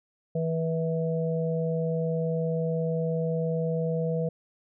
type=harmonic tone; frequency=162.8 Hz; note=E3; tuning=21 cents flat; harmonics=1 / 3 / 4; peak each=-27 / -29 / -35 dBFS; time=0.35-4.29 s; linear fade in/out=5 ms; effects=none